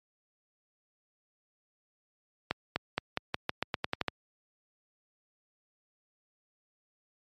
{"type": "accelerating click train", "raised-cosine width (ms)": 0.3, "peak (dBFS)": -12, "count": 12, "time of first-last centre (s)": [2.51, 4.083], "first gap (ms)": 250, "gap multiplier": 0.88, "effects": ["high-pass 80 Hz 12 dB/octave", "MP3 64 kbps"]}